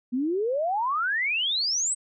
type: exponential sweep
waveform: sine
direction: up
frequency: 237.3 to 8372 Hz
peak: -23 dBFS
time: 0.12-1.95 s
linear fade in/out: 20 ms
effects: none